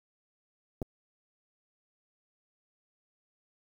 clicks, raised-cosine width 2 ms, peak -20 / -28 dBFS, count 2, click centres 0.818 / 0.826 s, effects 9-bit

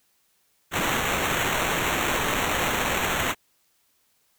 blue noise with sample-and-hold, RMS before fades -25 dBFS, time 0.71-3.35 s, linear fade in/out 50 ms, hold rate 4900 Hz, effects white hiss -67 dBFS RMS until 4.38 s

